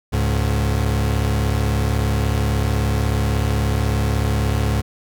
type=tone pair together; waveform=35% pulse; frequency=70 / 106.33 Hz; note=C#2 / G#2; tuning=+18 / +41 cents; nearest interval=perfect fifth; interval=723 cents; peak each=-18 dBFS; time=0.12-4.82 s; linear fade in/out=20 ms; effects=none